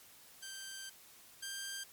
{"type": "tone pair in turn", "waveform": "10% pulse", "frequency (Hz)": [1568, 1586.2], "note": ["G6", "G6"], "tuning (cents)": [0, 20], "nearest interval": "unison", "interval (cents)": 20, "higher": "second", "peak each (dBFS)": [-36, -32], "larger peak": "second", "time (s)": [[0.42, 0.9], [1.42, 1.84]], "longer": "first", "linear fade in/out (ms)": 10, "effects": ["white hiss -59 dBFS RMS until 1.92 s", "MP3 96 kbps"]}